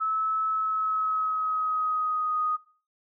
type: tone with pitch glide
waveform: sine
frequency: 1300 to 1244.2 Hz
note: E6 to D#6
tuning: -24 to 0 cents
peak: -24 dBFS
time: 0-2.57 s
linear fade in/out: 20 ms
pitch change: -76 cents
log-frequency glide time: 0.47-2.38 s
effects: noise-tail reverb RT60 0.4 s tail -19 dB re dry